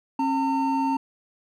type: tone pair together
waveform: triangle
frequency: 270 / 908 Hz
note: C#4 / A#5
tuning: -45 / -46 cents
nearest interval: octave + major sixth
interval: 2099 cents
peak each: -22 dBFS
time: 0.19-0.97 s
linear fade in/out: 5 ms
effects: none